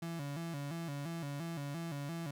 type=tone with vibrato; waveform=35% pulse; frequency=154.3 Hz; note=D#3; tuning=14 cents flat; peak=-37 dBFS; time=0.02-2.31 s; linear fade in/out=5 ms; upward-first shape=square; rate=2.9 Hz; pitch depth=140 cents each way; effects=none